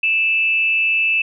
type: tone with frequency modulation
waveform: sine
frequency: 2637 Hz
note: E7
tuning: in tune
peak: -14 dBFS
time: 0.03-1.22 s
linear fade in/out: 5 ms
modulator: 227 Hz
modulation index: 0.31
effects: none